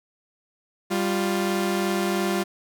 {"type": "tone pair together", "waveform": "sawtooth", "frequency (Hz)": [196.8, 350.7], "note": ["G3", "F4"], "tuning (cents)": [7, 7], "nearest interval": "minor seventh", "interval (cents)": 1000, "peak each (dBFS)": -21, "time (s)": [0.9, 2.44], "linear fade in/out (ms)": 20, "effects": []}